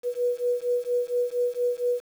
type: beating tone pair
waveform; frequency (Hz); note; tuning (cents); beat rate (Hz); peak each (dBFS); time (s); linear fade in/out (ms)
sine; 486.1 / 490.4; B4 / B4; -28 / -12; 4.3; -26; 0.03-2.03; 50
effects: 8-bit